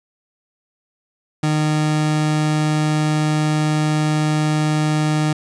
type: tone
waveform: 30% pulse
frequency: 153 Hz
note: D#3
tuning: 29 cents flat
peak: -13 dBFS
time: 1.43-5.33 s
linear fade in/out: 5 ms
effects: resampled to 22050 Hz